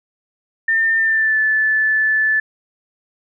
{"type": "tone with pitch glide", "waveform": "sine", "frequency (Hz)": [1804, 1744.6], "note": ["A6", "A6"], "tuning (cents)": [43, -15], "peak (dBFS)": -13, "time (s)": [0.68, 2.4], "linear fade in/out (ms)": 5, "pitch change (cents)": -58, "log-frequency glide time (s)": [0.99, 1.39], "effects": []}